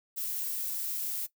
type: noise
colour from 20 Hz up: violet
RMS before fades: -34 dBFS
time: 0.16-1.27 s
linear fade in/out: 20 ms
effects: noise-tail reverb RT60 0.1 s tail -17 dB re dry